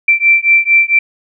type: beating tone pair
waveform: sine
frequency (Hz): 2343 / 2347.4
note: D7 / D7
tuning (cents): -5 / -1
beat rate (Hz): 4.4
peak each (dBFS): -10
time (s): 0.08-0.99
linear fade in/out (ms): 5
effects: none